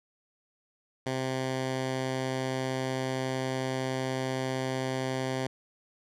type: tone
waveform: 10% pulse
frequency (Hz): 130.81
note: C3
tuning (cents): 0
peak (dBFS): -21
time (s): 1.06-5.47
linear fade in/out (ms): 5
effects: low-pass 8000 Hz 12 dB/octave

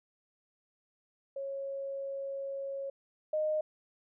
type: tone pair in turn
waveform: sine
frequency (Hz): 549 / 616.2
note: C#5 / D#5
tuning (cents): -17 / -17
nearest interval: major second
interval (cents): 200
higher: second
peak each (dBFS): -35 / -28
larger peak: second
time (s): 1.36-2.9 / 3.33-3.61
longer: first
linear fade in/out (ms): 5
effects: none

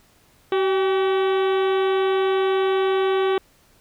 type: harmonic tone with a mistuned harmonic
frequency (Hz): 381.2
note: G4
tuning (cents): -48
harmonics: 1 / 2 / 3 / 4 / 5 / 6 / 7 / 8 / 9 / 10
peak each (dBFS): -18 / -28 / -29 / -34 / -37 / -38 / -40 / -38 / -39 / -42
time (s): 0.52-3.38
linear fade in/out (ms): 2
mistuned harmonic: 2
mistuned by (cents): +62
effects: pink hiss -57 dBFS RMS until 3.8 s

